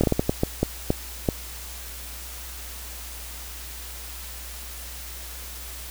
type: slowing click train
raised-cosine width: 2 ms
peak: -6 dBFS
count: 10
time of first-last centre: 0.01-1.288 s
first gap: 26 ms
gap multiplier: 1.4
effects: added 60 Hz sine -39 dBFS peak until 5.9 s + white hiss -39 dBFS RMS until 5.9 s